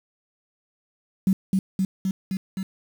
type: tone with echo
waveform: sine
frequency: 190.4 Hz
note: F#3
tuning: 50 cents sharp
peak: -15 dBFS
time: 1.27-1.33 s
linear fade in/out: 2 ms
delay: 260 ms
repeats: 5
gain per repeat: -2 dB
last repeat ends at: 2.63 s
effects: 7-bit